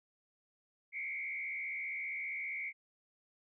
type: tone with frequency modulation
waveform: sine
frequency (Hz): 2200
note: C#7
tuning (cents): -14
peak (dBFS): -37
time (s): 0.92-2.73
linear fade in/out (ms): 50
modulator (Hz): 75.1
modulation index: 1.6
effects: none